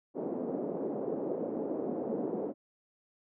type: band-pass noise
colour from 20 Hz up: white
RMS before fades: -35 dBFS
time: 0.14-2.54 s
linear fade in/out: 50 ms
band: 210 to 520 Hz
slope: 24 dB/octave
effects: none